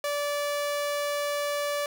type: tone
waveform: sawtooth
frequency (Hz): 580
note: D5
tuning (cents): -22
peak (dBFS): -23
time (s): 0.04-1.86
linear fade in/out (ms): 2
effects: none